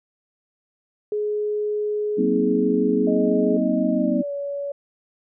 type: tone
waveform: sine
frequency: 419.7 Hz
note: G#4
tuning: 18 cents sharp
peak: -21 dBFS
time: 1.12-3.57 s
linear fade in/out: 2 ms
type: chord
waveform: sine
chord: C half-diminished seventh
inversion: second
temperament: just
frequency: 188.37 / 235.5 / 261.6 / 314 Hz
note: Gb3 / Bb3 / C4 / Eb4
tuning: +31 / +18 / 0 / +16 cents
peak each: -26 / -23 / -23 / -25 dBFS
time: 2.17-4.23 s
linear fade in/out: 20 ms
type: tone with pitch glide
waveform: sine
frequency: 621 to 566.2 Hz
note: D#5 to C#5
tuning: -3 to +37 cents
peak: -25 dBFS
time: 3.07-4.72 s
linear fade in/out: 5 ms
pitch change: -160 cents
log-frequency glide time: 3.92-4.32 s
effects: none